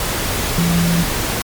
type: tone in noise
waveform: sine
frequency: 170 Hz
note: F3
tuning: 46 cents flat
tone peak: -13 dBFS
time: 0.58-1.03 s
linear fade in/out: 2 ms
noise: pink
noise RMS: -20 dBFS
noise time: 0-1.42 s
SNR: +4 dB
effects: MP3 96 kbps